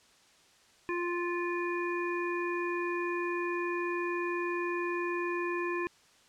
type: harmonic tone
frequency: 349.2 Hz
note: F4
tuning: in tune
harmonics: 1 / 3 / 5 / 7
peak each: -32 / -37 / -39 / -40 dBFS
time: 0.89-5.87 s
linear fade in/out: 0 ms
effects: white hiss -62 dBFS RMS until 6.28 s + low-pass 7000 Hz 12 dB/octave